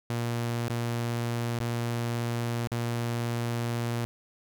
sawtooth tone with dropouts, 118.1 Hz, A#2, 23 cents sharp, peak -24 dBFS, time 0.1-4.05 s, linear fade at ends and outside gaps 0 ms, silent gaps 0.681-0.699 / 1.59-1.603 / 2.673-2.717 s, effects none

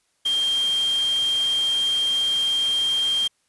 sine tone in noise, 3190 Hz, G7, 30 cents sharp, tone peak -19 dBFS, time 0.25-3.28 s, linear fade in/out 10 ms, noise white, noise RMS -34 dBFS, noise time 0.25-3.28 s, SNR +12 dB, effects white hiss -68 dBFS RMS until 3.48 s + resampled to 24000 Hz

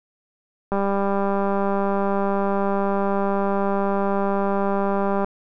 click train, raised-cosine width 1 ms, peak -10 dBFS, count 897, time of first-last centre 0.72-5.245 s, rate 198 Hz, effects none

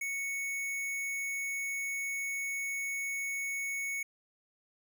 square tone, 2217 Hz, C#7, in tune, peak -34 dBFS, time 0.01-4.03 s, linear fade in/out 5 ms, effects none

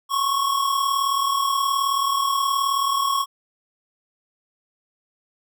square tone pair together, 1069.9 / 1108.7 Hz, C6 / C#6, +38 / 0 cents, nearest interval minor second, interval 62 cents, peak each -27 / -21 dBFS, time 0.09-3.26 s, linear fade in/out 50 ms, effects none

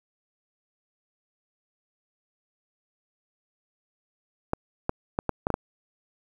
clicks, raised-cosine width 1 ms, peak -10 dBFS, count 7, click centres 4.534 / 4.894 / 5.189 / 5.293 / 5.469 / 5.503 / 5.541 s, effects 8-bit

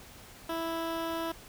15% pulse tone with notch filter, 329.6 Hz, E4, in tune, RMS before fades -34 dBFS, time 0.49-1.32 s, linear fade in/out 5 ms, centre 7400 Hz, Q 0.88, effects pink hiss -51 dBFS RMS until 1.48 s

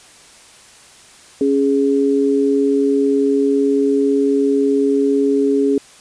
sine tone pair together, 277.2 / 415.3 Hz, C#4 / G#4, 0 / 0 cents, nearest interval perfect fifth, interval 700 cents, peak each -15 dBFS, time 1.41-5.78 s, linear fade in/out 2 ms, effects white hiss -44 dBFS RMS until 6 s + resampled to 22050 Hz

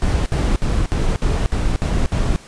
brown noise bursts, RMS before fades -17 dBFS, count 8, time 0.02-2.36 s, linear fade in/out 0 ms, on 240 ms, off 60 ms, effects pink hiss -42 dBFS RMS until 2.47 s + resampled to 22050 Hz

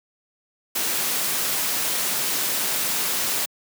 white noise, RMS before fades -24 dBFS, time 0.75-3.46 s, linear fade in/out 10 ms, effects high-pass 150 Hz 12 dB/octave

